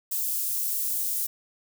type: high-pass noise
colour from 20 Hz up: white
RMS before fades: -28 dBFS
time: 0.11-1.27 s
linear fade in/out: 10 ms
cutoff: 9500 Hz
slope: 12 dB/octave
effects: none